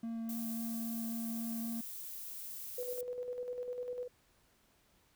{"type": "tone with vibrato", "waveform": "triangle", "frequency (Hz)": 228.1, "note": "A#3", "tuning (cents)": -37, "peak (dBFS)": -35, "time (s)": [0.03, 1.81], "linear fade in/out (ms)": 5, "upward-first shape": "sine", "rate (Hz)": 3.7, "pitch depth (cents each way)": 9}
{"type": "noise", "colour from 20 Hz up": "violet", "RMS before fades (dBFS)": -45, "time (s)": [0.29, 3.01], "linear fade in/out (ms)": 2}
{"type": "tone with tremolo", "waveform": "sine", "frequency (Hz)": 493.9, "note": "B4", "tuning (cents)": 0, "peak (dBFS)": -36, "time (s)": [2.78, 4.08], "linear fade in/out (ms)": 5, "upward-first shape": "square", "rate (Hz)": 10, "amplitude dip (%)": 45}
{"effects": ["pink hiss -70 dBFS RMS until 5.15 s"]}